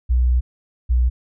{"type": "tone pair in turn", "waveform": "sine", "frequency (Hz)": [61.7, 61.27], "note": ["B1", "B1"], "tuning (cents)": [-1, -13], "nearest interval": "unison", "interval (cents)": 12, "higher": "first", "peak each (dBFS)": -13, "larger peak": "neither", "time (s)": [[0.09, 0.41], [0.89, 1.1]], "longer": "first", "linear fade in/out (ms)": 20, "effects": []}